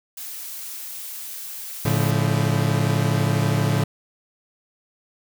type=noise; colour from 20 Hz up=blue; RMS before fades=-34 dBFS; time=0.17-2.11 s; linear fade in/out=5 ms
type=chord; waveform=40% pulse; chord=A augmented; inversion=none; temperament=equal with one note detuned; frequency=110 / 142.24 / 174.61 Hz; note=A2 / C#3 / E#3; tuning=0 / +45 / 0 cents; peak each=-21 / -21 / -25 dBFS; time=1.85-3.84 s; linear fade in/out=5 ms
effects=none